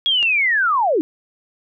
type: linear sweep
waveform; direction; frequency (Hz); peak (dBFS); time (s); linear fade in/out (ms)
sine; down; 3339 to 280.4; -14; 0.06-1.01; 0
type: click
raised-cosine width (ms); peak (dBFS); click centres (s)
0.2; -14; 0.228
effects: none